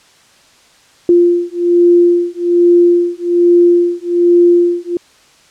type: beating tone pair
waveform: sine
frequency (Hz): 347.6 / 348.8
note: F4 / F4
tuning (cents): -8 / -2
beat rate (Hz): 1.2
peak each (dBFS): -10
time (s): 1.09-4.97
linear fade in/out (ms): 2
effects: white hiss -47 dBFS RMS until 5.5 s + low-pass 7000 Hz 12 dB/octave